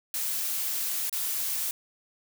blue noise with dropouts, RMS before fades -30 dBFS, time 0.14-1.71 s, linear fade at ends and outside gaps 1 ms, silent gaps 1.096-1.127 s, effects none

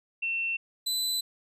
sine / sawtooth tone pair in turn, 2700 / 4009 Hz, E7 / B7, +41 / +25 cents, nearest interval perfect fifth, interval 684 cents, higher second, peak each -27 / -24 dBFS, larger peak second, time 0.22-0.57 / 0.86-1.21 s, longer neither, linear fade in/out 10 ms, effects resampled to 32000 Hz

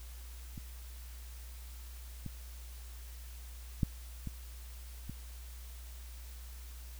clicks, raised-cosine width 5 ms, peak -30 / -27 / -16 / -27 / -28 dBFS, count 5, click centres 0.578 / 2.263 / 3.832 / 4.273 / 5.096 s, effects added 60 Hz sine -45 dBFS peak until 6.99 s + white hiss -56 dBFS RMS until 6.99 s

